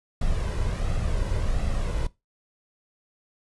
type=noise with flanger; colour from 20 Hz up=brown; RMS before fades=-25 dBFS; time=0.21-2.07 s; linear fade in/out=5 ms; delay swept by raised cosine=1.5 to 2.04 ms; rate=1.4 Hz; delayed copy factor=+0.5; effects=noise-tail reverb RT60 0.2 s tail -19 dB re dry + resampled to 24000 Hz